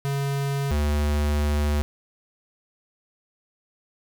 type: tone pair in turn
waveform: square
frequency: 139.4 / 73.84 Hz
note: C#3 / D2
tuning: +10 / +10 cents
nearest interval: major seventh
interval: 1100 cents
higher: first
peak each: -24 / -21 dBFS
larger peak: second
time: 0.05-0.71 / 0.71-1.82 s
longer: second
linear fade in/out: 0 ms
effects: none